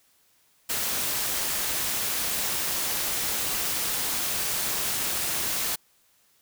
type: noise with amplitude modulation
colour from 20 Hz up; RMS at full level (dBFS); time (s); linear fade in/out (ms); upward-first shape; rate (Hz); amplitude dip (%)
white; -26; 0.69-5.76; 10; sine; 217; 40
effects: white hiss -64 dBFS RMS until 6.41 s